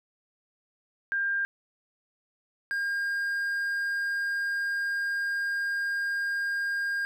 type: tone pair in turn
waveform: sine / triangle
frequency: 1599 / 1612 Hz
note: G6 / G6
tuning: +34 / +48 cents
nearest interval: unison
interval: 14 cents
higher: second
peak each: -25 dBFS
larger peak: neither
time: 1.12-1.45 / 2.71-7.05 s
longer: second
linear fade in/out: 0 ms
effects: none